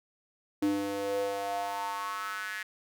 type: tone with high-pass filter sweep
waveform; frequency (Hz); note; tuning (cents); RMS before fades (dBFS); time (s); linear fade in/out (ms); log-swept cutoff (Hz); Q
square; 99.9; G2; +33; -33; 0.62-2.63; 5; 300 to 1800; 5.5
effects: none